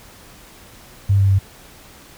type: tone with pitch steps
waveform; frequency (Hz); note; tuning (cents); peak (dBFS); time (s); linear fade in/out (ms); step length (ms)
sine; 99.1 / 98.02 / 96.95; G2 / G2 / G2; +19 / 0 / -19; -11; 1.09-1.39; 10; 100
effects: pink hiss -44 dBFS RMS until 2.17 s